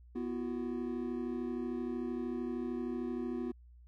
triangle chord, B suspended fourth, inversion none, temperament equal with one note detuned, 246.9 / 336.9 / 370 Hz, B3 / E4 / F#4, 0 / +38 / 0 cents, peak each -35 / -39 / -39 dBFS, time 0.15-3.52 s, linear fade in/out 10 ms, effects added 60 Hz sine -54 dBFS peak until 3.87 s

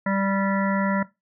harmonic tone with a mistuned harmonic, 196 Hz, G3, in tune, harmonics 1 / 3 / 5 / 7 / 9 / 10, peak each -23 / -28 / -30 / -31 / -33 / -33 dBFS, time 0.06-1.03 s, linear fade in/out 5 ms, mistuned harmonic 9, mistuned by -18 cents, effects noise-tail reverb RT60 0.2 s tail -17 dB re dry

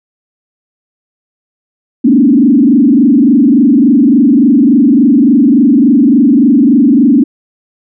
sine tone with frequency modulation, 262 Hz, C4, 2 cents sharp, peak -3 dBFS, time 2.04-7.24 s, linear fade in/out 10 ms, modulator 23.5 Hz, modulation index 1.8, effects none

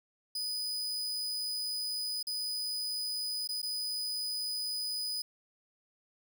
40% pulse tone with dropouts, 4978 Hz, D#8, in tune, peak -32 dBFS, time 0.35-5.22 s, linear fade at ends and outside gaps 5 ms, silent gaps 2.228-2.269 / 3.475-3.489 / 3.618-3.628 s, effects none

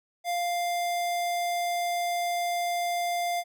square tone, 698.5 Hz, F5, in tune, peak -27 dBFS, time 0.24-3.44 s, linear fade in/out 50 ms, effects none

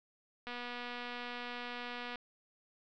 click train, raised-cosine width 0.3 ms, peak -27 dBFS, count 411, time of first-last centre 0.47-2.157 s, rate 243 Hz, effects low-pass 5000 Hz 12 dB/octave

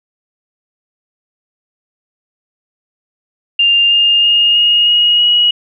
sine tone with pitch steps, 2799 / 2820 / 2841 / 2863 / 2884 / 2906 Hz, F7 / F7 / F7 / F7 / F#7 / F#7, +3 / +16 / +29 / +42 / -45 / -32 cents, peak -7 dBFS, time 3.59-5.51 s, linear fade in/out 5 ms, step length 320 ms, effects none

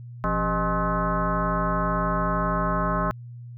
sine tone with frequency modulation, 617 Hz, D#5, 15 cents flat, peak -21 dBFS, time 0.24-3.11 s, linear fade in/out 0 ms, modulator 222 Hz, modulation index 3.4, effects added 120 Hz sine -37 dBFS peak until 3.57 s

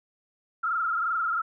sine tone with frequency modulation, 1345 Hz, E6, 34 cents sharp, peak -24 dBFS, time 0.63-1.42 s, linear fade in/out 10 ms, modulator 22.7 Hz, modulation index 3, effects none

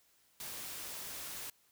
white noise, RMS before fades -44 dBFS, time 0.4-1.5 s, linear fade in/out 2 ms, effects white hiss -70 dBFS RMS until 1.71 s

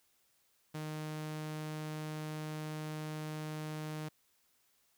sawtooth tone, 154.2 Hz, D#3, 15 cents flat, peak -35 dBFS, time 0.74-4.09 s, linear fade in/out 10 ms, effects white hiss -73 dBFS RMS until 4.97 s

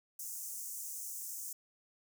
pink high-pass noise, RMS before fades -43 dBFS, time 0.19-1.53 s, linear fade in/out 5 ms, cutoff 6200 Hz, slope 48 dB/octave, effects none

